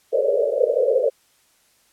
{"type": "band-pass noise", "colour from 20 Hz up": "pink", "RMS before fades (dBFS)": -19, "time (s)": [0.12, 1.1], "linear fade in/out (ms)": 20, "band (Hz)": [430, 600], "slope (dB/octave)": 96, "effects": ["white hiss -60 dBFS RMS until 1.92 s", "low-pass 12000 Hz 12 dB/octave"]}